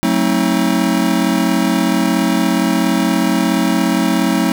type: chord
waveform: square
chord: F# diminished seventh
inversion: none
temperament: just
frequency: 185 / 222 / 266.4 / 319.7 Hz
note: F#3 / A3 / C4 / Eb4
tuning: 0 / +16 / +31 / +47 cents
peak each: -19 dBFS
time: 0.03-4.52 s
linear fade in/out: 0 ms
effects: none